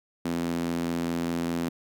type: tone with high-pass filter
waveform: sawtooth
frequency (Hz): 84.9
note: F2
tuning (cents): -48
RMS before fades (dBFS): -29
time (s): 0.25-1.69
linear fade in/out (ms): 5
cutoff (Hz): 230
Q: 3.1
effects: none